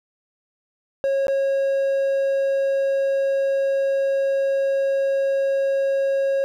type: tone with dropouts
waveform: triangle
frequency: 546 Hz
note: C#5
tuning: 26 cents flat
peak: -16 dBFS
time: 1.04-6.44 s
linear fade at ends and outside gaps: 0 ms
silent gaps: 1.269-1.282 s
effects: none